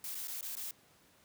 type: noise with dropouts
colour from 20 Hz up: blue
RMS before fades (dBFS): -41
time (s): 0.04-0.71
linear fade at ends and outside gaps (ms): 2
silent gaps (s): 0.147-0.151 / 0.273-0.28 / 0.41-0.427 / 0.554-0.568
effects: pink hiss -65 dBFS RMS until 1.24 s + high-pass 100 Hz 12 dB/octave